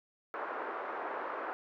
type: band-pass noise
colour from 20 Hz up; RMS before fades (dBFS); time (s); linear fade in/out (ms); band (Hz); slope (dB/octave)
white; -39; 0.34-1.53; 0; 360 to 1400; 24
effects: none